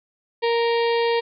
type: harmonic tone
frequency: 466.2 Hz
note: A#4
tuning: in tune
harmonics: 1 / 2 / 4 / 5 / 6 / 7 / 8 / 9 / 10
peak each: -19 / -25 / -31 / -33 / -35 / -36 / -37 / -38 / -39 dBFS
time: 0.42-1.21 s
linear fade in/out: 20 ms
effects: none